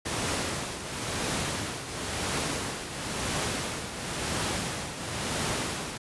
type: noise with tremolo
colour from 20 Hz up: pink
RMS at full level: -28 dBFS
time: 0.05-5.98 s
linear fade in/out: 10 ms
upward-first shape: triangle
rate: 0.97 Hz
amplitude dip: 65%
effects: high-pass 80 Hz 12 dB/octave + resampled to 24000 Hz